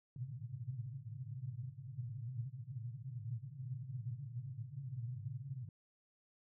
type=band-pass noise; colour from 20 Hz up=pink; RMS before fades=-45 dBFS; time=0.16-5.69 s; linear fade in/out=2 ms; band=110 to 140 Hz; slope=96 dB/octave; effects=none